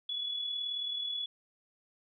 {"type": "tone with amplitude modulation", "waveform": "sine", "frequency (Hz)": 3404, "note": "G#7", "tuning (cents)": 42, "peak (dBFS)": -31, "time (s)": [0.09, 1.26], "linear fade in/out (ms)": 5, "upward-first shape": "sine", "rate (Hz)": 38.6, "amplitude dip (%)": 45, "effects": []}